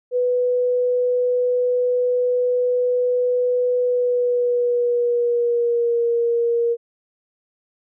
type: tone with pitch glide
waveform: sine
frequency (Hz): 495 to 469.7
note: B4 to A#4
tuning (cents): +4 to +13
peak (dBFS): -16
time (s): 0.11-6.77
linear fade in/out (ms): 50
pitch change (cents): -91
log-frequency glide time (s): 3.79-6.03
effects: none